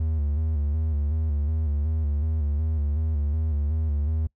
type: tone with vibrato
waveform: triangle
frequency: 75.9 Hz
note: D#2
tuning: 42 cents flat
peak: -20 dBFS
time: 0-4.27 s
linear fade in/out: 5 ms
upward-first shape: square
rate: 2.7 Hz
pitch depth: 71 cents each way
effects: noise-tail reverb RT60 0.1 s tail -24 dB re dry